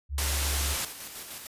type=tone with vibrato; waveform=sine; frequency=70.6 Hz; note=C#2; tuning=32 cents sharp; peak=-28 dBFS; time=0.09-0.77 s; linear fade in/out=50 ms; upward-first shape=triangle; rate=8.6 Hz; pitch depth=14 cents each way
type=low-pass noise; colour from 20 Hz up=white; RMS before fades=-31 dBFS; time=0.18-0.85 s; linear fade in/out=2 ms; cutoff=12000 Hz; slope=12 dB/octave
type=noise with tremolo; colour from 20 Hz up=white; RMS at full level=-39 dBFS; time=0.85-1.47 s; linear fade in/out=2 ms; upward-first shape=square; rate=6.6 Hz; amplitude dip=35%
effects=resampled to 32000 Hz